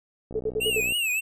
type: click train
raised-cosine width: 2 ms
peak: -25 dBFS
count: 39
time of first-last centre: 0.31-0.923 s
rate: 62 Hz
type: tone bursts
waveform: sine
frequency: 435.3 Hz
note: A4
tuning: 19 cents flat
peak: -23 dBFS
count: 5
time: 0.35-0.805 s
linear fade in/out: 5 ms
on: 47 ms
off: 55 ms
type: tone with vibrato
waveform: square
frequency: 2679 Hz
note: E7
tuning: 27 cents sharp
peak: -24 dBFS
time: 0.6-1.21 s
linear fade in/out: 20 ms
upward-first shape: triangle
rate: 3.4 Hz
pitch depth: 160 cents each way
effects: none